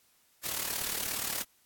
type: noise with amplitude modulation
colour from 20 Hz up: white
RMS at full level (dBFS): -31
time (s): 0.43-1.44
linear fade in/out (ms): 20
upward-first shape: sine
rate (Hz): 36.9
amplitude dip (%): 65
effects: white hiss -67 dBFS RMS until 1.65 s + AAC 64 kbps